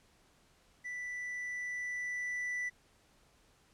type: tone with level ramp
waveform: triangle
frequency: 1975.5 Hz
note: B6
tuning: in tune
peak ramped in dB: -37 to -32 dBFS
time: 0.84-2.7 s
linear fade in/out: 20 ms
effects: pink hiss -67 dBFS RMS until 3.73 s + low-pass 10000 Hz 12 dB/octave